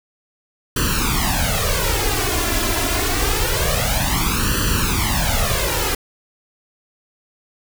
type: noise with flanger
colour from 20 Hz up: pink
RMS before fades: -19 dBFS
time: 0.76-5.95 s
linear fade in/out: 5 ms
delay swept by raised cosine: 0.67 to 2.97 ms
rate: 0.26 Hz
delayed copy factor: +0.95
effects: none